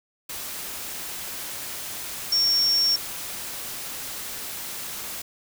sine tone in noise, 5500 Hz, F8, 27 cents flat, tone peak -18 dBFS, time 2.32-2.96 s, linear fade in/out 5 ms, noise white, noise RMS -34 dBFS, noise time 0.29-5.22 s, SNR +13 dB, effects none

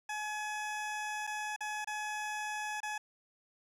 20% pulse tone with dropouts, 847 Hz, G#5, 34 cents sharp, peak -31 dBFS, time 0.09-2.98 s, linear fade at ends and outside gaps 5 ms, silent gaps 1.269-1.273 / 1.563-1.606 / 1.846-1.872 / 2.804-2.83 s, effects low-pass 10000 Hz 12 dB/octave + 11-bit

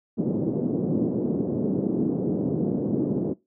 pink band-pass noise, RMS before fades -25 dBFS, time 0.17-3.34 s, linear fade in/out 20 ms, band 160 to 420 Hz, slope 24 dB/octave, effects noise-tail reverb RT60 0.2 s tail -19 dB re dry

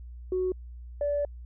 sine tone pair in turn, 369.7 / 578.8 Hz, F#4 / D5, -1 / -25 cents, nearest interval minor sixth, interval 776 cents, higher second, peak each -24 dBFS, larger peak neither, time 0.32-0.52 / 1.01-1.25 s, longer second, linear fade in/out 2 ms, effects tanh soft clip ceiling -20 dBFS + added 60 Hz sine -40 dBFS peak until 1.45 s

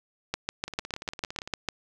two click trains, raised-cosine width 0.2 ms, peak -11 / -20 dBFS, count 10 / 15, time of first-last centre 0.34-1.687 / 0.68-1.475 s, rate 6.68 / 17.6 Hz, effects none

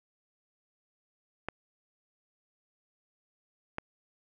clicks, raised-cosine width 0.5 ms, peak -18 dBFS, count 2, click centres 1.486 / 3.784 s, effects none

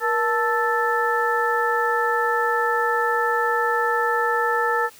harmonic tone with a mistuned harmonic, 440 Hz, A4, in tune, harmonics 1 / 2 / 3 / 4, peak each -24 / -24 / -24 / -24 dBFS, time 0-4.9 s, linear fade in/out 50 ms, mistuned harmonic 1, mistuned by +130 cents, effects white hiss -48 dBFS RMS until 4.99 s

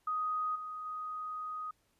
sine tone with level steps, 1249 Hz, D#6, 6 cents sharp, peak -31 / -39 / -37 dBFS, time 0.07-1.71 s, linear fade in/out 5 ms, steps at 0.55 / 0.85 s, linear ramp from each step 10 ms, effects pink hiss -74 dBFS RMS until 1.99 s + resampled to 32000 Hz

